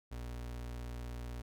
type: tone with vibrato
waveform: 35% pulse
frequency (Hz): 60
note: B1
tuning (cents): -49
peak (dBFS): -39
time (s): 0.11-1.42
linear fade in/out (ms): 10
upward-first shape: square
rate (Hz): 16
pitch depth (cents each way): 14
effects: none